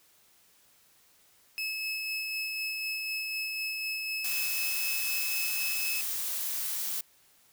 30% pulse tone with tremolo, 2592 Hz, E7, 30 cents flat, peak -28 dBFS, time 1.58-6.01 s, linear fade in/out 0 ms, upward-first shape sine, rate 4 Hz, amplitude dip 25%
blue noise, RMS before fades -33 dBFS, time 4.24-7.01 s, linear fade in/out 5 ms
effects white hiss -63 dBFS RMS until 7.52 s

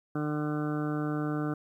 harmonic tone, 150 Hz, D3, 37 cents sharp, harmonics 1 / 2 / 3 / 4 / 5 / 7 / 8 / 9 / 10, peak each -33 / -31 / -39 / -43 / -43 / -50 / -43 / -44 / -45 dBFS, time 0.15-1.54 s, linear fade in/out 5 ms, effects 11-bit

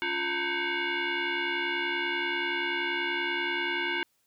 sine tone with frequency modulation, 349.2 Hz, F4, in tune, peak -27 dBFS, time 0.02-4.03 s, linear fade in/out 0 ms, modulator 628 Hz, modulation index 4.2, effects white hiss -72 dBFS RMS until 4.26 s

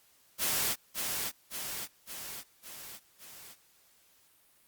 white noise with echo, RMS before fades -30 dBFS, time 0.38-0.76 s, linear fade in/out 50 ms, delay 560 ms, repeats 5, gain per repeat -4 dB, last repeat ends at 3.56 s, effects white hiss -65 dBFS RMS until 4.67 s + Opus 48 kbps

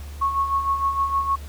sine tone with tremolo, 1100 Hz, C#6, 14 cents flat, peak -17 dBFS, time 0.21-1.36 s, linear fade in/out 10 ms, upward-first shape sine, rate 6.5 Hz, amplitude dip 60%, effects added 72 Hz sine -33 dBFS peak until 1.48 s + pink hiss -46 dBFS RMS until 1.48 s

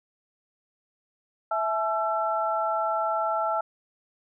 sine tone cluster, 659 / 859 / 1340 Hz, E5 / A5 / E6, -1 / -42 / +28 cents, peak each -28 dBFS, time 1.51-3.61 s, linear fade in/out 5 ms, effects none

